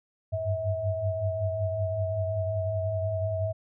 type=tone cluster; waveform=sine; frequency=93.3 / 98.5 / 103.9 / 645 Hz; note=F#2 / G2 / G#2 / E5; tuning=+15 / +9 / +1 / -38 cents; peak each=-34 / -32 / -34 / -29 dBFS; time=0.32-3.53 s; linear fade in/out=20 ms; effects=none